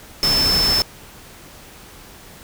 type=tone in noise; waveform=sine; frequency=5274 Hz; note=E8; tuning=in tune; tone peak=-15 dBFS; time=0.23-0.82 s; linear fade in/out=0 ms; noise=pink; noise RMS=-23 dBFS; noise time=0.23-0.82 s; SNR=+5 dB; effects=pink hiss -42 dBFS RMS until 2.43 s